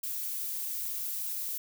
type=noise; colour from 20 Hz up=violet; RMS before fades=-35 dBFS; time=0.03-1.58 s; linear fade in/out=5 ms; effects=none